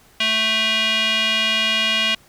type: tone with band-pass filter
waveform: square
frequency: 220 Hz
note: A3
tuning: in tune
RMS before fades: -19 dBFS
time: 0.2-2.15 s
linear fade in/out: 5 ms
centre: 2900 Hz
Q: 3.7
effects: pink hiss -52 dBFS RMS until 2.28 s